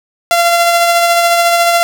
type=tone with tremolo; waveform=sawtooth; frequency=686 Hz; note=F5; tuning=31 cents flat; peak=-3 dBFS; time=0.31-1.83 s; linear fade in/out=0 ms; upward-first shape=sine; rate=14 Hz; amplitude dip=30%; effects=none